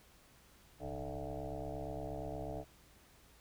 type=tone with frequency modulation; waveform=sine; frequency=370 Hz; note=F#4; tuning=in tune; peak=-39 dBFS; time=0.79-2.65 s; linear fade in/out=50 ms; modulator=68.5 Hz; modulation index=5.3; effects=added 60 Hz sine -70 dBFS peak until 3.4 s + pink hiss -64 dBFS RMS until 3.4 s